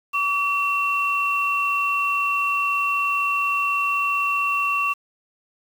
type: tone pair together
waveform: sine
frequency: 1143.9 / 2719 Hz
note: D6 / F7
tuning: -46 / -47 cents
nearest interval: octave + minor third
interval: 1499 cents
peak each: -22 dBFS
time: 0.13-4.94 s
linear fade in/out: 20 ms
effects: 7-bit